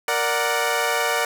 15% pulse chord, Bb augmented, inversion none, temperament equal, 466.2 / 587.3 / 740 Hz, Bb4 / D5 / F#5, 0 / 0 / 0 cents, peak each -18 dBFS, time 0.08-1.25 s, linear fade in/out 2 ms, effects none

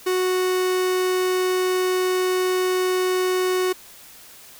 45% pulse tone, 368.7 Hz, F#4, 6 cents flat, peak -19 dBFS, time 0.06-3.73 s, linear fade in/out 10 ms, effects white hiss -45 dBFS RMS until 4.59 s

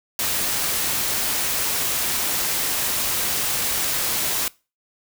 white noise, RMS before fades -23 dBFS, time 0.19-4.48 s, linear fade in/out 2 ms, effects noise-tail reverb RT60 0.3 s tail -22 dB re dry

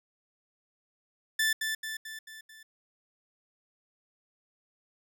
sawtooth tone with echo, 1760 Hz, A6, in tune, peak -21 dBFS, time 1.39-1.53 s, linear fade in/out 5 ms, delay 220 ms, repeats 5, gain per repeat -5 dB, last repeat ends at 2.63 s, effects none

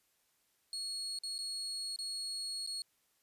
35% pulse tone with dropouts, 4324 Hz, C#8, 44 cents flat, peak -36 dBFS, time 0.73-2.82 s, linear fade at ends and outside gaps 1 ms, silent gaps 1.188-1.235 / 1.381-1.388 / 1.961-1.988 / 2.664-2.673 s, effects white hiss -75 dBFS RMS until 3.22 s + resampled to 32000 Hz

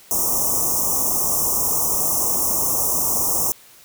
white band-stop noise, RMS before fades -20 dBFS, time 0.11-3.52 s, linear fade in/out 0 ms, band 1200 to 5500 Hz, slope 96 dB/octave, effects white hiss -48 dBFS RMS until 3.84 s

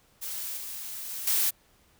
blue noise with level steps, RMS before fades -35 / -38 / -36 / -25 dBFS, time 0.21-1.51 s, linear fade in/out 20 ms, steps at 0.57 / 1.09 / 1.27 s, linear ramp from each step 5 ms, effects pink hiss -63 dBFS RMS until 1.99 s

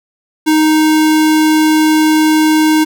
square tone, 311.1 Hz, D#4, in tune, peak -8 dBFS, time 0.46-2.85 s, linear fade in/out 20 ms, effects none

